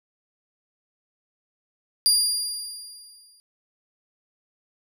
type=tone with exponential decay; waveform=25% pulse; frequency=4806 Hz; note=D8; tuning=39 cents sharp; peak=-10 dBFS; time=2.06-3.4 s; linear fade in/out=0 ms; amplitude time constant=290 ms; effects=none